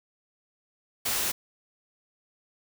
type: noise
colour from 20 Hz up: white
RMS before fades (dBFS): -28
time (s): 1.05-1.32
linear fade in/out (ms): 10
effects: none